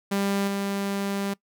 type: tone with level steps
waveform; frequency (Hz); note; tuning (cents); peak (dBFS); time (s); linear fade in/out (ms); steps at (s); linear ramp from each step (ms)
sawtooth; 198.6; G3; +23; -19 / -22; 0.11-1.34; 10; 0.47; 10
effects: noise-tail reverb RT60 0.1 s tail -22 dB re dry